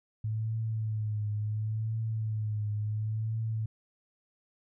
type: tone with vibrato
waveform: sine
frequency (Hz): 108.3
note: A2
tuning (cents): -27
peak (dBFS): -29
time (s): 0.24-3.66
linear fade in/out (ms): 5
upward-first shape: triangle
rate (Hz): 0.71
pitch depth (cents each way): 61
effects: none